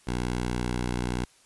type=tone; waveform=10% pulse; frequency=60.9 Hz; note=B1; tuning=24 cents flat; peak=-19 dBFS; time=0.07-1.25 s; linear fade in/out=5 ms; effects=white hiss -59 dBFS RMS until 1.45 s + resampled to 24000 Hz